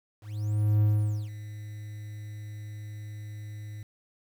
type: tone with ADSR envelope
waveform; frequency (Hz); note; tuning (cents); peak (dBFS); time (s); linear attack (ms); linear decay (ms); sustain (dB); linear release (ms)
triangle; 105.6; G#2; +29; -17; 0.21-3.83; 610; 470; -18; 3
effects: 9-bit